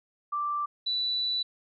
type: tone pair in turn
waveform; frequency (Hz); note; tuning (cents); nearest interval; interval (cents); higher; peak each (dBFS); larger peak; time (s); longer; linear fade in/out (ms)
sine; 1174.7 / 3963; D6 / B7; 0 / +5; octave + major sixth; 2105; second; -27 / -26; second; 0.32-0.66 / 0.86-1.43; second; 10
effects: none